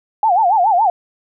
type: tone with vibrato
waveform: sine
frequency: 792 Hz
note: G5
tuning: 18 cents sharp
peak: -10 dBFS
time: 0.23-0.9 s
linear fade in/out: 2 ms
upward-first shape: sine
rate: 7.1 Hz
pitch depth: 230 cents each way
effects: none